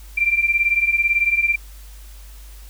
sine beating tone pair, 2349 / 2367 Hz, D7 / D7, 0 / +13 cents, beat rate 18 Hz, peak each -20 / -17 dBFS, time 0.17-1.56 s, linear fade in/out 10 ms, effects added 50 Hz sine -37 dBFS peak until 2.69 s + white hiss -48 dBFS RMS until 2.69 s

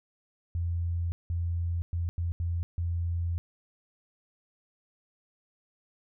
sine tone bursts at uneven times, 85.5 Hz, F2, 36 cents flat, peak -27 dBFS, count 6, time 0.55-1.12 / 1.3-1.82 / 1.93-2.09 / 2.18-2.32 / 2.4-2.63 / 2.78-3.38 s, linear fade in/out 0 ms, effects none

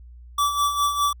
square tone with tremolo, 1156 Hz, D6, 28 cents flat, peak -18 dBFS, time 0.38-1.13 s, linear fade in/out 5 ms, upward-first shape sine, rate 4.9 Hz, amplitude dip 60%, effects added 60 Hz sine -41 dBFS peak until 1.2 s

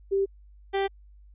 sine / 30% pulse tone pair in turn, 392 / 392 Hz, G4 / G4, 0 / 0 cents, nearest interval unison, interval 0 cents, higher neither, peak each -21 dBFS, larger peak neither, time 0.11-0.26 / 0.73-0.88 s, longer neither, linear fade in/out 20 ms, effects added 50 Hz sine -49 dBFS peak until 1.34 s + resampled to 8000 Hz

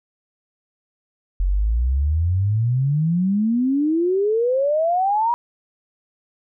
sine exponential sweep, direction up, 43.65 to 970 Hz, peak -16 dBFS, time 1.4-5.34 s, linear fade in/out 0 ms, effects none

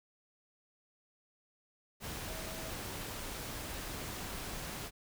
sine tone in noise, 643 Hz, E5, 43 cents flat, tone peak -49 dBFS, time 2.25-2.73 s, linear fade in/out 50 ms, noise pink, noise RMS -42 dBFS, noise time 2-4.91 s, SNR -10 dB, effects none

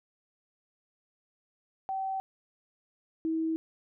sine tone pair in turn, 769 / 322.3 Hz, G5 / E4, -33 / -39 cents, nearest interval octave + minor third, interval 1506 cents, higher first, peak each -30 / -27 dBFS, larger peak second, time 1.89-2.2 / 3.25-3.56 s, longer neither, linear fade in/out 0 ms, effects none

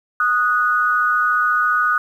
sine tone pair together, 1237.8 / 1472 Hz, D#6 / F#6, -9 / -9 cents, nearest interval minor third, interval 300 cents, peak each -17 dBFS, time 0.2-1.98 s, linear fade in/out 2 ms, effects 8-bit

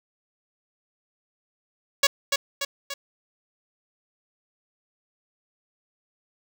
5% pulse tone with echo, 559 Hz, C#5, 14 cents sharp, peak -4 dBFS, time 2.03-2.07 s, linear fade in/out 5 ms, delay 290 ms, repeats 3, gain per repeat -5 dB, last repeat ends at 2.94 s, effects none

